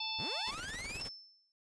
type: harmonic tone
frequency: 880 Hz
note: A5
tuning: in tune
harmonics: 1 / 3 / 4 / 5 / 6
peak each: -44 / -43 / -40 / -42 / -44 dBFS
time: 0-0.51 s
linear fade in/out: 5 ms
type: linear sweep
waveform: sawtooth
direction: up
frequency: 39.75 to 2748 Hz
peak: -38 dBFS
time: 0.18-1.02 s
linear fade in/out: 20 ms
type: noise with tremolo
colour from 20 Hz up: pink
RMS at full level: -45 dBFS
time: 0.47-1.09 s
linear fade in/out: 5 ms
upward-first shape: square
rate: 19 Hz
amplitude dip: 60%
type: tone with exponential decay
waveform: sine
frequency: 5300 Hz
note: E8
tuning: 9 cents sharp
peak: -37 dBFS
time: 1.01-1.52 s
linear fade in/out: 1 ms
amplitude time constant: 110 ms
effects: noise-tail reverb RT60 0.2 s tail -26 dB re dry + resampled to 22050 Hz